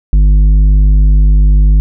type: tone with tanh clipping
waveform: sine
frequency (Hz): 50.4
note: G1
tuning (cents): +49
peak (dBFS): -5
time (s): 0.13-1.8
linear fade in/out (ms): 0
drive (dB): 8
effects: none